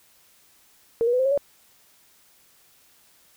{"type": "tone with pitch steps", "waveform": "sine", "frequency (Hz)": [461.1, 481, 501.7, 523.3, 545.8, 569.3], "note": ["A#4", "B4", "B4", "C5", "C#5", "C#5"], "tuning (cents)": [-19, -46, 27, 0, -27, 46], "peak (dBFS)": -18, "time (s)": [1.01, 1.376], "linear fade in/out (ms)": 0, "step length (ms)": 61, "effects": ["white hiss -58 dBFS RMS until 3.36 s"]}